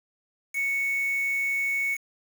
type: tone with quantisation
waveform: sine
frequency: 2217 Hz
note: C#7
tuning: in tune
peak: -24 dBFS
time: 0.53-1.98 s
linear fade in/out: 50 ms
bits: 6
effects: none